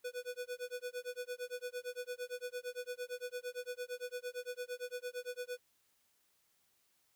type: tone with tremolo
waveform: square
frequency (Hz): 493.9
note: B4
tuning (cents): 0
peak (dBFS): -38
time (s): 0.04-5.59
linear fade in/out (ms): 10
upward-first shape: sine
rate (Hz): 8.8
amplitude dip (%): 100
effects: white hiss -75 dBFS RMS until 7.15 s